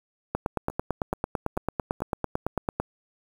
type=two click trains; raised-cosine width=1 ms; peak=-24 / -11 dBFS; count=4 / 23; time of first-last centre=0.7-2.004 / 0.35-2.8 s; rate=2.3 / 8.98 Hz; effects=7-bit